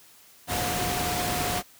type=tone in noise; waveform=sine; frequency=717 Hz; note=F5; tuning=45 cents sharp; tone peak=-31 dBFS; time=0.47-1.63 s; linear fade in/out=50 ms; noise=pink; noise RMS=-28 dBFS; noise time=0.47-1.63 s; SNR=-6 dB; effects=white hiss -54 dBFS RMS until 1.79 s + high-pass 60 Hz 12 dB/octave

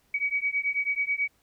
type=beating tone pair; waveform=sine; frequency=2261 / 2270.2 Hz; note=C#7 / C#7; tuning=+34 / +41 cents; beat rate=9.2 Hz; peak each=-28 dBFS; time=0.14-1.28 s; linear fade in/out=5 ms; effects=pink hiss -67 dBFS RMS until 1.42 s

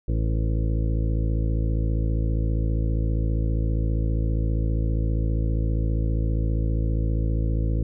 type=harmonic tone with a mistuned harmonic; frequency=55 Hz; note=A1; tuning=in tune; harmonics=1 / 2 / 3 / 4 / 5 / 6 / 8 / 9 / 10; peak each=-22 / -26 / -33 / -38 / -36 / -36 / -43 / -40 / -46 dBFS; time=0.08-7.83 s; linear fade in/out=5 ms; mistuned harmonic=9; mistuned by=-23 cents; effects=none

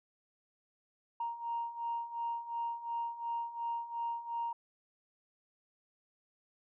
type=beating tone pair; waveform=sine; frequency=932.3 / 935.1 Hz; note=A#5 / A#5; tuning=0 / +5 cents; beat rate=2.8 Hz; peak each=-40 / -36 dBFS; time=1.2-4.53 s; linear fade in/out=5 ms; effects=tanh soft clip ceiling -28 dBFS

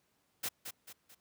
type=noise with echo; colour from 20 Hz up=white; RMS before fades=-36 dBFS; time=0.43-0.49 s; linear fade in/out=10 ms; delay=220 ms; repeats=3; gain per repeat=-7 dB; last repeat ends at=1.15 s; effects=pink hiss -75 dBFS RMS until 1.2 s + high-pass 100 Hz 12 dB/octave

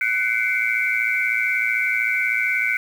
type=tone cluster; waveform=sine; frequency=1499 / 2086 / 2202 / 2315 Hz; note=F#6 / C7 / C#7 / D7; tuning=+22 / -6 / -12 / -25 cents; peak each=-24 dBFS; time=0.01-2.77 s; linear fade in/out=2 ms; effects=7-bit

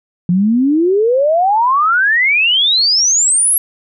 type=exponential sweep; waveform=sine; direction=up; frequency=170.9 to 11470 Hz; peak=-9 dBFS; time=0.29-3.58 s; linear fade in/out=2 ms; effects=none

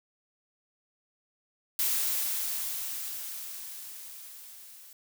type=noise with level ramp; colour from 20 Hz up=blue; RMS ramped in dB=-27 to -51 dBFS; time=1.79-4.93 s; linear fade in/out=2 ms; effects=none

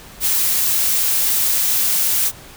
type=noise; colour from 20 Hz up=blue; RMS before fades=-17 dBFS; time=0.2-2.32 s; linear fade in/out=50 ms; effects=pink hiss -40 dBFS RMS until 2.56 s

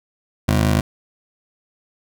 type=ring-modulated tone; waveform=25% pulse; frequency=107.1 Hz; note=A2; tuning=46 cents flat; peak=-8 dBFS; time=0.48-0.81 s; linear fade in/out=5 ms; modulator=24.8 Hz; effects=none

